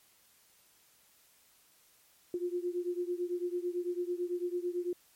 sine beating tone pair, 350.8 / 359.8 Hz, F4 / F#4, +8 / -48 cents, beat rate 9 Hz, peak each -34 / -36 dBFS, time 2.34-4.93 s, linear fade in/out 2 ms, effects white hiss -65 dBFS RMS until 5.15 s + MP3 64 kbps

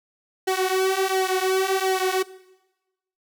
sawtooth tone with flanger, 378.3 Hz, F#4, 38 cents sharp, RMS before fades -22 dBFS, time 0.47-2.23 s, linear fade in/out 10 ms, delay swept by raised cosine 1.8 to 6.9 ms, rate 1.4 Hz, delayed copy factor -1, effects noise-tail reverb RT60 1.0 s tail -19 dB re dry

